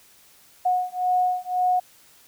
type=beating tone pair; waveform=sine; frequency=728 / 729.9 Hz; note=F#5 / F#5; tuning=-28 / -24 cents; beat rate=1.9 Hz; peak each=-23 dBFS; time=0.65-1.8 s; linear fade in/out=10 ms; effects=white hiss -54 dBFS RMS until 2.27 s